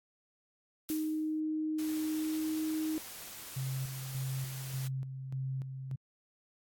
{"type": "noise with exponential decay", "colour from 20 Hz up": "blue", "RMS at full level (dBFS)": -38, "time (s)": [0.89, 1.4], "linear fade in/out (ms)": 0, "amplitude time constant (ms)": 110}
{"type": "tone with pitch glide", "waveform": "sine", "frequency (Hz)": [311.1, 313.3], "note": ["D#4", "D#4"], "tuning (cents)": [0, 12], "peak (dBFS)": -31, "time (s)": [0.9, 2.98], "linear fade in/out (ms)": 0, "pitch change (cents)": 12, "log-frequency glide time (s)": [2.15, 2.36]}
{"type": "noise", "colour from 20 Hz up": "white", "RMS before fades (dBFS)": -46, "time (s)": [1.78, 4.88], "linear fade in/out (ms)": 10}
{"type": "tone with tremolo", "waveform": "sine", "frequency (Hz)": 132.5, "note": "C3", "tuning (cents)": 22, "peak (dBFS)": -33, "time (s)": [3.56, 5.96], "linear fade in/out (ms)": 10, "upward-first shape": "square", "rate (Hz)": 1.7, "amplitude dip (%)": 50}
{"effects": ["AAC 64 kbps"]}